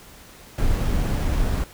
brown noise with sample-and-hold, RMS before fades -21 dBFS, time 0.58-1.64 s, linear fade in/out 2 ms, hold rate 8820 Hz, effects pink hiss -46 dBFS RMS until 1.73 s

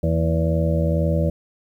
harmonic tone with a mistuned harmonic, 82 Hz, E2, 9 cents flat, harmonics 1 / 2 / 3 / 4 / 6 / 7 / 8, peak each -21 / -21 / -33 / -29 / -28 / -25 / -37 dBFS, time 0.03-1.3 s, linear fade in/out 5 ms, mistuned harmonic 3, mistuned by -83 cents, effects 9-bit

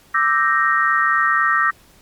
sine chord, E half-diminished seventh, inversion third, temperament equal, 1174.7 / 1318.5 / 1568 / 1864.7 Hz, D6 / E6 / G6 / Bb6, 0 / 0 / 0 / 0 cents, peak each -20 / -19 / -23 / -18 dBFS, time 0.14-1.71 s, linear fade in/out 10 ms, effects pink hiss -51 dBFS RMS until 2.01 s + Opus 48 kbps

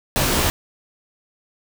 pink noise with comb filter, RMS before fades -19 dBFS, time 0.16-0.5 s, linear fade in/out 0 ms, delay 18 ms, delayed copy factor -0.75, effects none

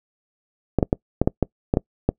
clicks, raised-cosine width 2 ms, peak -3 dBFS, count 9, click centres 0.787 / 0.828 / 0.929 / 1.216 / 1.275 / 1.427 / 1.739 / 1.771 / 2.09 s, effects noise-tail reverb RT60 0.1 s tail -25 dB re dry

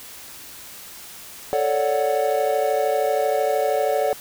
triangle chord, D major seventh, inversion second, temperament equal, 440 / 554.4 / 587.3 / 740 Hz, A4 / C#5 / D5 / F#5, 0 / 0 / 0 / 0 cents, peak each -22 dBFS, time 1.53-4.13 s, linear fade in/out 0 ms, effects white hiss -40 dBFS RMS until 4.2 s

